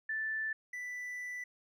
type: tone pair in turn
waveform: sine / triangle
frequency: 1760 / 1980.2 Hz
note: A6 / B6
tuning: 0 / +4 cents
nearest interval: major second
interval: 204 cents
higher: second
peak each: -33 / -37 dBFS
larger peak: first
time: 0.09-0.53 / 0.73-1.44 s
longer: second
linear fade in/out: 5 ms
effects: none